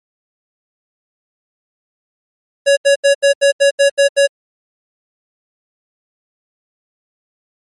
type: tone bursts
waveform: square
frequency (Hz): 560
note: C#5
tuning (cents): +18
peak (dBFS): -8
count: 9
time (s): 2.66-4.274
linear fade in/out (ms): 20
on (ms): 110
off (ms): 78
effects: MP3 48 kbps